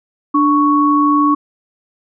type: tone pair together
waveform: sine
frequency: 294.5 / 1112 Hz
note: D4 / C#6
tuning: +5 / +5 cents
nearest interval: octave + major seventh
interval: 2300 cents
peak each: -12 dBFS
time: 0.34-1.35 s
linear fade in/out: 10 ms
effects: none